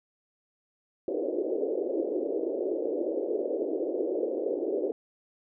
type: band-pass noise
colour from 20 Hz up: pink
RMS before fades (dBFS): -30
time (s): 1.08-4.92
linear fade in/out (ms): 2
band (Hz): 320 to 550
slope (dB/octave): 48
effects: none